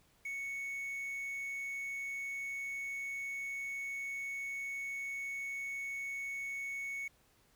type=tone with quantisation; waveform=triangle; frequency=2217 Hz; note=C#7; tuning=in tune; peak=-36 dBFS; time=0.25-7.08 s; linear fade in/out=5 ms; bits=10; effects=pink hiss -69 dBFS RMS until 7.55 s